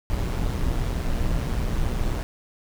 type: noise with amplitude modulation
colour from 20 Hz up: brown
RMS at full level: -22 dBFS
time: 0.1-2.23 s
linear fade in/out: 0 ms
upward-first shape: sine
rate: 122 Hz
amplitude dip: 50%
effects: none